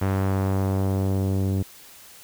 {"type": "tone with low-pass filter sweep", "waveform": "sawtooth", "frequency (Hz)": 96.4, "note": "G2", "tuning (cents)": -28, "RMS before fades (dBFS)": -23, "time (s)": [0.01, 1.63], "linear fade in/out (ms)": 10, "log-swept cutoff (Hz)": [1800, 350], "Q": 0.87, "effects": ["white hiss -47 dBFS RMS until 2.23 s"]}